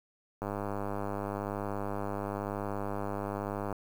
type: click train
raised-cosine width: 1 ms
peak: -21 dBFS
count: 335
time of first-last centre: 0.42-3.727 s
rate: 101 Hz
effects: 8-bit